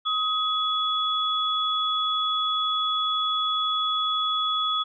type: tone pair together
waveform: sine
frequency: 1262 / 3388 Hz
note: D#6 / G#7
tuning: +24 / +34 cents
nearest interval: octave + perfect fourth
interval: 1710 cents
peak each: -25 dBFS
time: 0.05-4.84 s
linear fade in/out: 20 ms
effects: none